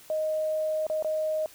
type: tone with dropouts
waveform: sine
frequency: 623 Hz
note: D#5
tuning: 2 cents sharp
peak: -25 dBFS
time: 0.1-1.46 s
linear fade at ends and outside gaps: 1 ms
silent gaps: 0.867-0.899 / 1.025-1.046 s
effects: white hiss -52 dBFS RMS until 1.54 s